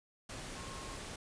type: tone in noise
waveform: sine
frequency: 1079 Hz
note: C#6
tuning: 47 cents flat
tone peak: -51 dBFS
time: 0.56-0.96 s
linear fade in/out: 5 ms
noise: pink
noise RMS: -45 dBFS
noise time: 0.29-1.16 s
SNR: -9 dB
effects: resampled to 22050 Hz